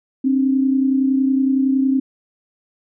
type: tone pair together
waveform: sine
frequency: 265 / 295.8 Hz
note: C4 / D4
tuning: +22 / +13 cents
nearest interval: major second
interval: 191 cents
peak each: -14 / -23 dBFS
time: 0.24-2 s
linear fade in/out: 10 ms
effects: none